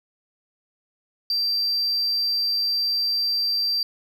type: tone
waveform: sine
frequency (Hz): 4699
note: D8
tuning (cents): 0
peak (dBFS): -18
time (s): 1.3-3.83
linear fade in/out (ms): 2
effects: tanh soft clip ceiling -19 dBFS